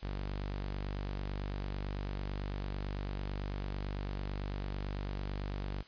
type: tone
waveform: sawtooth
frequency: 49 Hz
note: G1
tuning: in tune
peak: -32 dBFS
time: 0.02-5.83 s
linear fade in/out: 20 ms
effects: white hiss -57 dBFS RMS until 5.87 s + resampled to 11025 Hz